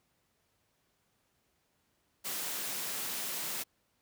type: high-pass noise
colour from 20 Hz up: white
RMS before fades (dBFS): -37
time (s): 2.24-3.64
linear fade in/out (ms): 20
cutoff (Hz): 130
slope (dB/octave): 48
effects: pink hiss -75 dBFS RMS until 4.01 s + high-pass 60 Hz 12 dB/octave